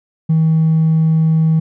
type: tone with hard clipping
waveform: sine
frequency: 160 Hz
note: D#3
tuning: 49 cents sharp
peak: -10 dBFS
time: 0.29-1.6 s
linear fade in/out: 10 ms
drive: 1 dB
effects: none